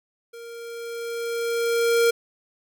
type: tone with level ramp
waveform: square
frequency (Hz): 466.2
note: A#4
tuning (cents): 0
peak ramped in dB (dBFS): -39 to -16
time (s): 0.33-2.11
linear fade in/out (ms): 10
effects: none